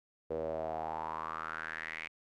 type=tone with band-pass filter sweep; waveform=sawtooth; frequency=79.9 Hz; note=D#2; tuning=47 cents sharp; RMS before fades=-39 dBFS; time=0.3-2.08 s; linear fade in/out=10 ms; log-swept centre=480 to 2300 Hz; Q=5.9; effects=none